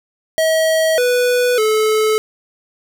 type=tone with pitch steps; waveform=square; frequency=640 / 493 / 433 Hz; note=D#5 / B4 / A4; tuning=+49 / -3 / -28 cents; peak=-13 dBFS; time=0.38-2.18 s; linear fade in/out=0 ms; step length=600 ms; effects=none